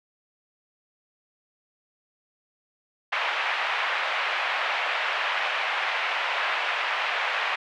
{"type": "band-pass noise", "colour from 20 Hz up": "white", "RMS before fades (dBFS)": -27, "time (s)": [3.12, 7.56], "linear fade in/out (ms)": 10, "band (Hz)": [630, 2700], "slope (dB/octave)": 24, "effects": []}